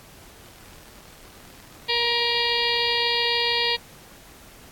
click train, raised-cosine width 0.2 ms, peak -33 dBFS, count 96, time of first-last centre 0.46-2.817 s, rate 40.3 Hz
harmonic tone, 472.6 Hz, A#4, 24 cents sharp, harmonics 1 / 2 / 4 / 5 / 6 / 7 / 8 / 9 / 10, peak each -29 / -29 / -29 / -29 / -29 / -29 / -29 / -29 / -29 dBFS, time 1.88-3.77 s, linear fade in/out 20 ms
effects pink hiss -48 dBFS RMS until 4.71 s + AAC 64 kbps

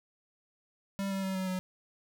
square tone with pitch steps, 196.6 / 193.67 / 190.78 / 187.94 / 185.14 Hz, G3 / G3 / G3 / F#3 / F#3, +5 / -21 / -47 / +27 / +1 cents, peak -32 dBFS, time 0.99-1.59 s, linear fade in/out 0 ms, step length 120 ms, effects none

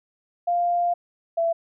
sine tone pair in turn, 698.5 / 669 Hz, F5 / E5, 0 / +25 cents, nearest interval minor second, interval 75 cents, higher first, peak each -19 dBFS, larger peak neither, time 0.47-0.94 / 1.37-1.53 s, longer first, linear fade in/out 10 ms, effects none

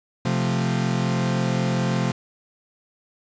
40% pulse chord, F major, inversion second, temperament equal, 130.81 / 174.61 / 220 Hz, C3 / F3 / A3, 0 / 0 / 0 cents, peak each -23 / -24 / -26 dBFS, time 0.25-2.12 s, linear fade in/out 5 ms, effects resampled to 16000 Hz + 8-bit

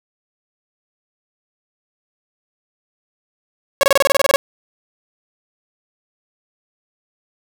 sawtooth tone bursts, 553 Hz, C#5, 4 cents flat, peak -6 dBFS, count 12, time 3.81-4.36 s, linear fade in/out 0 ms, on 22 ms, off 26 ms, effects 7-bit

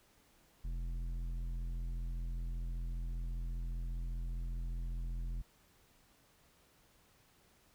sine tone with tanh clipping, 42.54 Hz, F1, 45 cents flat, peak -38 dBFS, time 0.64-5.42 s, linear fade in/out 10 ms, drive 10 dB, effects pink hiss -68 dBFS RMS until 7.74 s

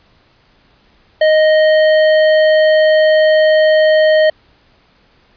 sine tone with hard clipping, 622.3 Hz, D#5, in tune, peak -9 dBFS, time 1.21-4.3 s, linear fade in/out 5 ms, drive 12 dB, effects pink hiss -52 dBFS RMS until 5.36 s + resampled to 11025 Hz

